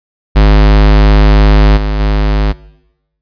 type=tone with level steps; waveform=square; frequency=51.5 Hz; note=G#1; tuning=14 cents flat; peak=-3 / -11 / -8 dBFS; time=0.35-2.53 s; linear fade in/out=20 ms; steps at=1.76 / 1.99 s; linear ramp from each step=20 ms; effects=noise-tail reverb RT60 0.9 s tail -20 dB re dry + resampled to 11025 Hz